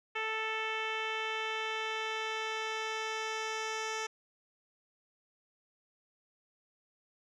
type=tone with low-pass filter sweep; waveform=10% pulse; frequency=440.1 Hz; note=A4; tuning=in tune; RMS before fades=-36 dBFS; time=0.15-4.07 s; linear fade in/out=10 ms; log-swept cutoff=2700 to 5500 Hz; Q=2.1; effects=none